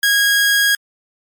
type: tone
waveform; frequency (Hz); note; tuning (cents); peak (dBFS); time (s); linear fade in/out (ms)
sawtooth; 1642; G#6; -20; -8; 0.03-0.75; 2
effects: MP3 96 kbps